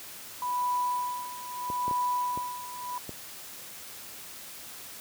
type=tone with tremolo; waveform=sine; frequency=987.8 Hz; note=B5; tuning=in tune; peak=-25 dBFS; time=0.42-2.98 s; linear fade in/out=2 ms; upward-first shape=sine; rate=0.77 Hz; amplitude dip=80%
type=clicks; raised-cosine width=2 ms; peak=-24 dBFS; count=5; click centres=1.701 / 1.88 / 1.911 / 2.375 / 3.093 s
effects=white hiss -44 dBFS RMS until 5 s + high-pass 60 Hz 12 dB/octave